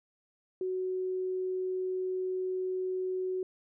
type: tone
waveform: sine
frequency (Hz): 371.4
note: F#4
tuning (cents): +7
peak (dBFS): -30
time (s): 0.61-3.43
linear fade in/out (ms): 2
effects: none